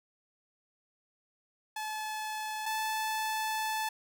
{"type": "tone pair in turn", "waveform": "sawtooth", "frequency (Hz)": [862, 872.5], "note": ["A5", "A5"], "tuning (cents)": [-36, -15], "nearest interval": "unison", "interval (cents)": 21, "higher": "second", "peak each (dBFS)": [-31, -27], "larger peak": "second", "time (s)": [[1.76, 2.66], [2.66, 3.89]], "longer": "second", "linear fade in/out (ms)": 5, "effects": []}